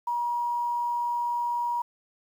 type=tone with quantisation; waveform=sine; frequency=956 Hz; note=A#5; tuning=43 cents sharp; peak=-25 dBFS; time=0.07-1.82 s; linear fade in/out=5 ms; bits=9; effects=none